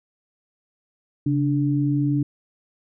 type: tone pair together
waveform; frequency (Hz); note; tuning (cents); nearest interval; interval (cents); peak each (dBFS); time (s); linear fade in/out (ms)
sine; 137.8 / 292; C#3 / D4; -10 / -10; octave + minor second; 1300; -21 / -21; 1.26-2.23; 5
effects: none